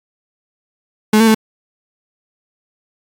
35% pulse tone with pitch steps, 214.7 / 225 / 219.3 Hz, A3 / A3 / A3, -42 / +39 / -6 cents, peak -6 dBFS, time 1.13-1.346 s, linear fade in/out 5 ms, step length 72 ms, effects AAC 48 kbps

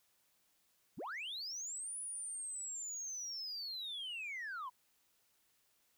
sine linear two-way sweep, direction up then down, 82.41 to 9956 to 952 Hz, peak -39 dBFS, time 0.97-4.7 s, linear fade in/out 20 ms, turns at 1.98 s, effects tanh soft clip ceiling -39 dBFS + white hiss -75 dBFS RMS until 5.97 s

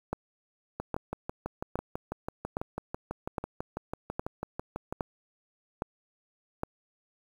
two click trains, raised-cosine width 1 ms, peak -16 / -19 dBFS, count 9 / 26, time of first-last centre 0.13-6.634 / 0.8-4.925 s, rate 1.23 / 6.06 Hz, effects 8-bit

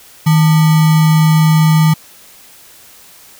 sine tone with sample-and-hold, 157.6 Hz, D#3, 23 cents sharp, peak -6 dBFS, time 0.26-1.94 s, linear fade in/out 10 ms, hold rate 1050 Hz, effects white hiss -41 dBFS RMS until 3.39 s

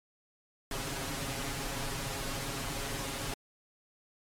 pink noise with comb filter, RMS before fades -36 dBFS, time 0.71-3.34 s, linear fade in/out 2 ms, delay 7.3 ms, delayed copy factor +0.9, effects low-pass 12000 Hz 12 dB/octave + MP3 96 kbps

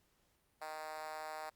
5% pulse tone with high-pass filter, 155.56 Hz, D#3, in tune, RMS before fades -45 dBFS, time 0.61-1.5 s, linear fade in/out 10 ms, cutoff 700 Hz, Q 3.3, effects pink hiss -75 dBFS RMS until 1.55 s + Opus 48 kbps

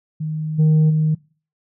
sine tone with level steps, 155.56 Hz, D#3, in tune, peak -21 / -8 / -13 dBFS, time 0.2-1.15 s, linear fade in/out 10 ms, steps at 0.58 / 0.89 s, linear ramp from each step 20 ms, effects noise-tail reverb RT60 0.4 s tail -24 dB re dry + tanh soft clip ceiling -10 dBFS

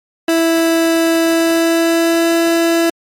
30% pulse tone with pitch glide, 329.6 to 334 Hz, E4 to E4, 0 to +23 cents, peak -8 dBFS, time 0.28-2.9 s, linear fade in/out 5 ms, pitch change +23 cents, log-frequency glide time 1.23-2.32 s, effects MP3 64 kbps

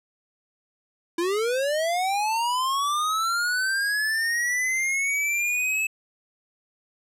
square linear sweep, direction up, 329.6 to 2616 Hz, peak -23 dBFS, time 1.18-5.87 s, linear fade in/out 5 ms, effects low-pass 12000 Hz 12 dB/octave

